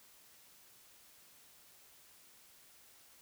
silence, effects white hiss -62 dBFS RMS until 3.21 s

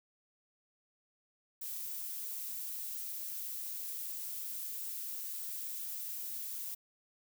violet noise, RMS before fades -41 dBFS, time 1.61-6.75 s, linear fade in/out 10 ms, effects none

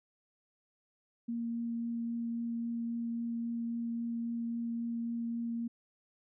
sine tone with vibrato, 233.1 Hz, A#3, in tune, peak -33 dBFS, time 1.28-5.68 s, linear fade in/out 10 ms, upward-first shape triangle, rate 3.7 Hz, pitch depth 8 cents each way, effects none

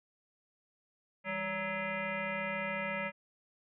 sine tone with frequency modulation, 1305 Hz, E6, 18 cents flat, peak -33 dBFS, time 1.24-3.12 s, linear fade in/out 50 ms, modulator 368 Hz, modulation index 3.1, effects none

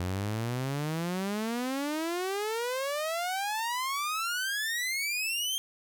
sawtooth exponential sweep, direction up, 87.31 to 3214 Hz, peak -26 dBFS, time 0-5.58 s, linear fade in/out 0 ms, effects none

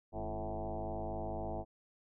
sine tone with frequency modulation, 339.6 Hz, F4, 48 cents flat, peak -36 dBFS, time 0.12-1.65 s, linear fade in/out 50 ms, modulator 104 Hz, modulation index 4.5, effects none

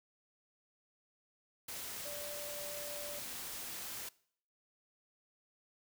sine tone in noise, 585 Hz, D5, 7 cents flat, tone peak -45 dBFS, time 2.05-3.19 s, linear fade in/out 5 ms, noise white, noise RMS -44 dBFS, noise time 1.68-4.09 s, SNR -4 dB, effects noise-tail reverb RT60 0.6 s tail -22 dB re dry

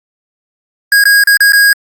square tone with dropouts, 1640 Hz, G#6, 22 cents flat, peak -5 dBFS, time 0.92-1.73 s, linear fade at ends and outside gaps 2 ms, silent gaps 1.039-1.054 / 1.238-1.272 / 1.371-1.405 / 1.522-1.532 s, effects Opus 48 kbps

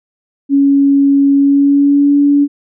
sine tone with pitch glide, 278.8 to 285.8 Hz, C#4 to D4, +10 to -47 cents, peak -6 dBFS, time 0.49-2.48 s, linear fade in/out 50 ms, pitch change +43 cents, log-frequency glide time 1.35-2.16 s, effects none

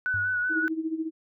sine tone with vibrato, 1480 Hz, F#6, in tune, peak -24 dBFS, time 0.06-0.68 s, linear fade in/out 0 ms, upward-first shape sine, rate 5.2 Hz, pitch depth 31 cents each way
sine tone with exponential decay, 98 Hz, G2, in tune, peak -31 dBFS, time 0.14-0.58 s, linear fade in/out 0 ms, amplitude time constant 95 ms
sine tone with tremolo, 320.4 Hz, E4, 49 cents flat, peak -24 dBFS, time 0.49-1.11 s, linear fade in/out 50 ms, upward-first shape sine, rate 14 Hz, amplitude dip 75%
effects none

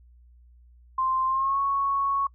sine tone with pitch glide, 1046.5 to 1107.4 Hz, C6 to C#6, 0 to -2 cents, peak -22 dBFS, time 0.98-2.27 s, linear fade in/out 5 ms, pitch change +98 cents, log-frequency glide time 1.27-1.59 s, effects noise-tail reverb RT60 0.1 s tail -26 dB re dry + added 60 Hz sine -51 dBFS peak until 2.34 s

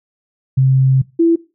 sine tone pair in turn, 132.4 / 333.6 Hz, C3 / E4, +21 / +21 cents, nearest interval octave + major third, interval 1600 cents, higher second, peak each -8 dBFS, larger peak neither, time 0.57-1.02 / 1.19-1.36 s, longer first, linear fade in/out 10 ms, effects noise-tail reverb RT60 0.3 s tail -21 dB re dry

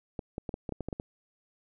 clicks, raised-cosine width 2 ms, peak -21 dBFS, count 10, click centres 0.192 / 0.381 / 0.492 / 0.541 / 0.692 / 0.723 / 0.807 / 0.886 / 0.928 / 0.999 s, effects none

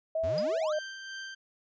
sine tone with vibrato, 631 Hz, D#5, 24 cents sharp, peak -27 dBFS, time 0.15-0.79 s, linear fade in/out 5 ms, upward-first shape sine, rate 3 Hz, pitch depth 61 cents each way
square exponential sweep, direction up, 71.3 to 1422 Hz, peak -36 dBFS, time 0.23-0.73 s, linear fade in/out 10 ms
sine tone with exponential decay, 4937 Hz, D#8, 14 cents flat, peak -32 dBFS, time 0.38-0.48 s, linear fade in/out 0 ms, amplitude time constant 20 ms
sawtooth tone with tremolo, 1568 Hz, G6, in tune, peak -34 dBFS, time 0.72-1.35 s, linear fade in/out 10 ms, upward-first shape sine, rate 2.7 Hz, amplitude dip 35%
effects resampled to 16000 Hz

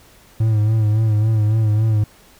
triangle tone with vibrato, 108.4 Hz, A2, 25 cents flat, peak -11 dBFS, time 0.4-2.04 s, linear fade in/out 5 ms, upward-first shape sine, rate 3.6 Hz, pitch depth 52 cents each way, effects pink hiss -49 dBFS RMS until 2.39 s

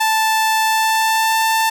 sawtooth tone with pitch glide, 880 to 889.7 Hz, A5 to A5, 0 to +19 cents, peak -10 dBFS, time 0-1.7 s, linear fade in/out 10 ms, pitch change +19 cents, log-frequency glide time 0.65-1.39 s, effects none

